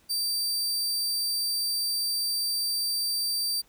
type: tone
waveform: sawtooth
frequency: 4665 Hz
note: D8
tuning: 12 cents flat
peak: -23 dBFS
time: 0.09-3.62 s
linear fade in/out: 20 ms
effects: pink hiss -62 dBFS RMS until 3.68 s